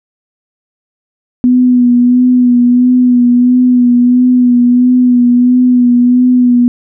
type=tone with vibrato; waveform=sine; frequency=246.9 Hz; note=B3; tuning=in tune; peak=-4 dBFS; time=1.44-6.68 s; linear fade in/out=0 ms; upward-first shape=sine; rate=1.5 Hz; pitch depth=29 cents each way; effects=none